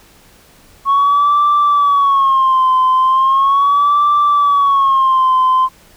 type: tone with vibrato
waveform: sine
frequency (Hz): 1099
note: C#6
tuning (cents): -15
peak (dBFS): -7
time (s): 0.85-5.69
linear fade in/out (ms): 50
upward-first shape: sine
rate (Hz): 0.38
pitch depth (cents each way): 110
effects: tanh soft clip ceiling -6 dBFS + pink hiss -46 dBFS RMS until 5.96 s